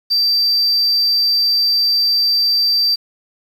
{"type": "tone", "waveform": "sine", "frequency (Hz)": 4677, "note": "D8", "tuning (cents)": -8, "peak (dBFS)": -10, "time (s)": [0.1, 2.96], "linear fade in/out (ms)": 20, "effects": ["tanh soft clip ceiling -10 dBFS", "7-bit"]}